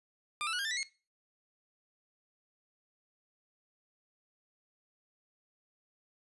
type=tone with pitch steps; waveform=20% pulse; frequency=1200 / 1323.8 / 1460.4 / 1611.1 / 1777.3 / 1960.7 / 2163 Hz; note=D6 / E6 / F#6 / G6 / A6 / B6 / C#7; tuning=+37 / +7 / -23 / +47 / +17 / -13 / -43 cents; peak=-28 dBFS; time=0.41-0.83 s; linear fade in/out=0 ms; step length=60 ms; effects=noise-tail reverb RT60 0.3 s tail -17 dB re dry + resampled to 24000 Hz